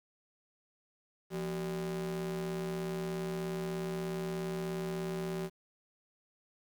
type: ring-modulated tone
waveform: square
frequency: 104.8 Hz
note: G#2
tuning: 16 cents sharp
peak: -32 dBFS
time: 1.3-5.5 s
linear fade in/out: 50 ms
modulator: 276 Hz
effects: high-pass 60 Hz 12 dB/octave + 10-bit